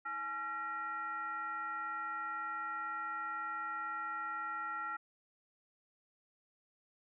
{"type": "tone with frequency modulation", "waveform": "sine", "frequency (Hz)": 1369, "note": "F6", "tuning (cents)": -35, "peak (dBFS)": -37, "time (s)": [0.05, 4.97], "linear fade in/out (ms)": 10, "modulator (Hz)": 523, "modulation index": 0.76, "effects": []}